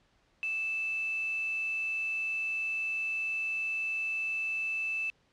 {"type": "tone with quantisation", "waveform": "sine", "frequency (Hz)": 2637, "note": "E7", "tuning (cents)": 0, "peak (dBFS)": -30, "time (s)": [0.43, 5.1], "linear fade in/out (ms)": 0, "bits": 7, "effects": ["pink hiss -69 dBFS RMS until 5.32 s", "low-pass 5000 Hz 12 dB/octave"]}